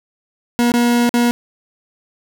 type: tone with dropouts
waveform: 40% pulse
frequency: 239.4 Hz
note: A#3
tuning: 46 cents sharp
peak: -11 dBFS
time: 0.59-1.31 s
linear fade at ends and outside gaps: 0 ms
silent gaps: 0.719-0.739 / 1.092-1.14 s
effects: none